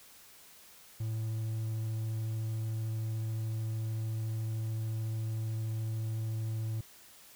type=tone; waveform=triangle; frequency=110.8 Hz; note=A2; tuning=13 cents sharp; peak=-30 dBFS; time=1-6.81 s; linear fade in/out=5 ms; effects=white hiss -56 dBFS RMS until 7.35 s